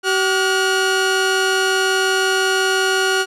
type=tone pair together; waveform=sawtooth; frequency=381.4 / 1440 Hz; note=G4 / F#6; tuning=-47 / -47 cents; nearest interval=octave + major seventh; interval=2300 cents; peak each=-14 dBFS; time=0.03-3.26 s; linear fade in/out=50 ms; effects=low-pass 9000 Hz 12 dB/octave